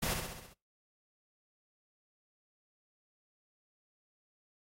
pink noise with echo, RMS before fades -34 dBFS, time 0.02-0.14 s, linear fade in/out 10 ms, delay 66 ms, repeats 6, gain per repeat -4 dB, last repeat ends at 0.536 s, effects noise-tail reverb RT60 0.3 s tail -25 dB re dry + AAC 48 kbps

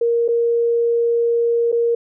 sine tone with dropouts, 468.3 Hz, A#4, 8 cents sharp, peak -14 dBFS, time 0.01-1.95 s, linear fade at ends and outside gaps 5 ms, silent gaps 0.28-0.286 / 1.718-1.725 s, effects none

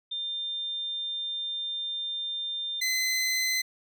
sine / 20% pulse tone pair in turn, 3600 / 2041 Hz, A7 / C7, +39 / -44 cents, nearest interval minor seventh, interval 983 cents, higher first, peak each -30 / -20 dBFS, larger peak second, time 0.11-2.81 / 2.81-3.62 s, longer first, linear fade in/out 10 ms, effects none

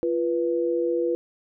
sine tone pair together, 344.7 / 490 Hz, F4 / B4, -23 / -14 cents, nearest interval tritone, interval 609 cents, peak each -24 dBFS, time 0.03-1.15 s, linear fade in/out 0 ms, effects none

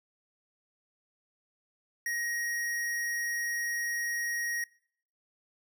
square tone, 1885 Hz, A#6, 19 cents sharp, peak -31 dBFS, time 2.06-4.64 s, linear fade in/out 2 ms, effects noise-tail reverb RT60 0.6 s tail -24 dB re dry

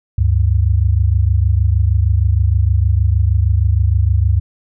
sine tone pair together, 72.16 / 98.6 Hz, D2 / G2, -30 / +11 cents, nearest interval perfect fourth, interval 541 cents, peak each -13 dBFS, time 0.18-4.4 s, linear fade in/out 5 ms, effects none

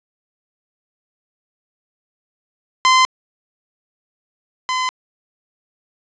sawtooth tone pair in turn, 1033 / 1021.7 Hz, C6 / C6, -22 / -42 cents, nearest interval unison, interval 20 cents, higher first, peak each -6 / -14 dBFS, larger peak first, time 2.85-3.05 / 4.69-4.89 s, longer neither, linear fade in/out 0 ms, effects resampled to 16000 Hz + 8-bit

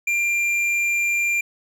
sine tone with tanh clipping, 2383 Hz, D7, 25 cents sharp, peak -20 dBFS, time 0.07-1.41 s, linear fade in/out 5 ms, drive 9 dB, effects none

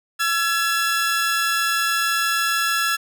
sawtooth tone pair together, 1345 / 1691.3 Hz, E6 / G#6, +34 / +31 cents, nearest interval major third, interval 397 cents, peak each -18 dBFS, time 0.19-2.97 s, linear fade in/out 20 ms, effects none

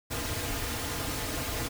pink noise with comb filter, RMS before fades -33 dBFS, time 0.1-1.69 s, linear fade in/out 20 ms, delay 5.3 ms, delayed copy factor -0.7, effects none

